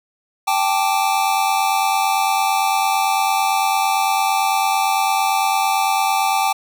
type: chord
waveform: square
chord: G suspended second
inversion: none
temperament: equal with one note detuned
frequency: 784 / 872.9 / 1174.7 Hz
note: G5 / A5 / D6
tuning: 0 / -14 / 0 cents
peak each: -19 / -21 / -24 dBFS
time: 0.47-6.53 s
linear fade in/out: 10 ms
effects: none